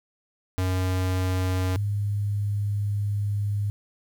square / sine tone pair in turn, 92.5 / 102.34 Hz, F#2 / G#2, 0 / -25 cents, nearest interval major second, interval 175 cents, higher second, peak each -23 dBFS, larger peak neither, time 0.58-1.76 / 1.76-3.7 s, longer second, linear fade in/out 0 ms, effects 9-bit

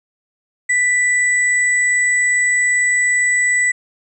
sine tone pair together, 1975.5 / 7907 Hz, B6 / B8, 0 / +1 cents, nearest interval 2 octaves, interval 2401 cents, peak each -13 / -21 dBFS, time 0.69-3.72 s, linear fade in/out 10 ms, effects none

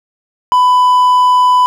triangle tone, 998 Hz, B5, 18 cents sharp, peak -4 dBFS, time 0.52-1.66 s, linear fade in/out 0 ms, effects none

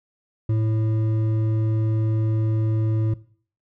triangle tone with hard clipping, 109.9 Hz, A2, 2 cents flat, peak -20 dBFS, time 0.49-3.14 s, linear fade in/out 5 ms, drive 11 dB, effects noise-tail reverb RT60 0.5 s tail -19 dB re dry

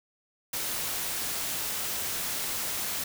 white noise, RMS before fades -32 dBFS, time 0.53-3.04 s, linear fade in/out 5 ms, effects none

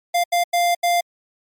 square tone bursts at uneven times, 697 Hz, F5, 4 cents flat, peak -16 dBFS, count 4, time 0.14-0.24 / 0.32-0.44 / 0.53-0.75 / 0.83-1.01 s, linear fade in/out 10 ms, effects MP3 96 kbps

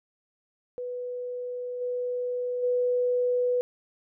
sine tone with level steps, 493.9 Hz, B4, in tune, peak -31 / -27 / -22 dBFS, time 0.78-3.61 s, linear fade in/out 0 ms, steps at 1.8 / 2.62 s, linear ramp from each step 20 ms, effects none

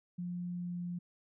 sine tone with pitch glide, 176.7 to 175.58 Hz, F3 to F3, +21 to +10 cents, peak -36 dBFS, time 0.18-0.99 s, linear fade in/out 10 ms, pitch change -11 cents, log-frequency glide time 0.53-0.8 s, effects none

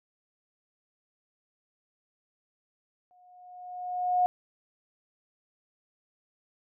sine tone with exponential growth, 723 Hz, F#5, 40 cents flat, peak -19 dBFS, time 3.11-4.26 s, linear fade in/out 0 ms, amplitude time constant 250 ms, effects none

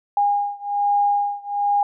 sine beating tone pair, 814 / 815.2 Hz, G#5 / G#5, -35 / -32 cents, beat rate 1.2 Hz, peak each -20 / -21 dBFS, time 0.17-1.83 s, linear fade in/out 2 ms, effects none

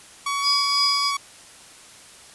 sawtooth tone, 1126 Hz, C#6, 27 cents sharp, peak -19 dBFS, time 0.26-1.17 s, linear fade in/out 5 ms
sine tone with tremolo, 4932 Hz, D#8, 16 cents flat, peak -17 dBFS, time 0.42-1.12 s, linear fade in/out 50 ms, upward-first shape triangle, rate 3 Hz, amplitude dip 55%
effects white hiss -46 dBFS RMS until 2.34 s + resampled to 24000 Hz

